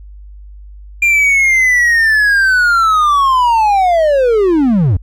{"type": "linear sweep", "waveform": "triangle", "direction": "down", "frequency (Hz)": [2400, 78], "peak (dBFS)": -6, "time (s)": [1.02, 4.97], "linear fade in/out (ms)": 5, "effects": ["added 50 Hz sine -31 dBFS peak until 5.02 s"]}